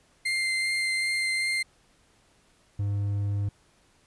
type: tone with vibrato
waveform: 35% pulse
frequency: 2093 Hz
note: C7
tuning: in tune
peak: -23 dBFS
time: 0.25-1.63 s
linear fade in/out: 10 ms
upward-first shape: triangle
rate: 2.6 Hz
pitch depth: 12 cents each way
type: tone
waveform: triangle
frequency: 101.2 Hz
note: G#2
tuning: 44 cents flat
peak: -23 dBFS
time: 2.79-3.49 s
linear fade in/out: 5 ms
effects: pink hiss -63 dBFS RMS until 4.06 s + resampled to 24000 Hz